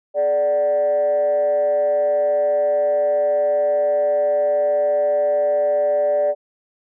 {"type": "tone with frequency modulation", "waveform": "sine", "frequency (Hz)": 587.3, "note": "D5", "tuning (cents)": 0, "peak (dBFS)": -14, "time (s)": [0.14, 6.35], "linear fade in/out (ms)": 50, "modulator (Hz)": 165, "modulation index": 0.43, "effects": ["tanh soft clip ceiling -11 dBFS"]}